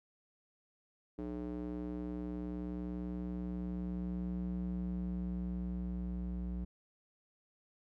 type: tone with band-pass filter sweep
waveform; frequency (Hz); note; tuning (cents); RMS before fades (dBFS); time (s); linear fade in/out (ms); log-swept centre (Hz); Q
square; 60.4; B1; -38; -39; 1.18-6.65; 10; 330 to 130; 2.1
effects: none